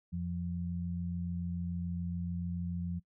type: tone pair together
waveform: sine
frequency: 87.31 / 174.28 Hz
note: F2 / F3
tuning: 0 / -3 cents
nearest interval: octave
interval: 1197 cents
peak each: -38 / -35 dBFS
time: 0.12-3 s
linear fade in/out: 20 ms
effects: noise-tail reverb RT60 0.1 s tail -22 dB re dry